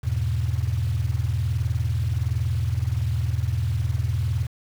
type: chord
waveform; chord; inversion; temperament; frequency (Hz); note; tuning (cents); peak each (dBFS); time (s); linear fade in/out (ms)
sine; E major; none; equal; 82.41 / 103.83 / 123.47; E2 / G#2 / B2; 0 / 0 / 0; -25; 0.03-4.47; 20
effects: tanh soft clip ceiling -13 dBFS + 7-bit